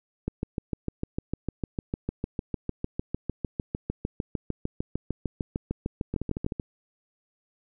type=two click trains; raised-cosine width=3 ms; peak=-15 / -17 dBFS; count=42 / 7; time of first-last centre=0.28-6.464 / 6.14-6.598 s; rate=6.63 / 13.1 Hz; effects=none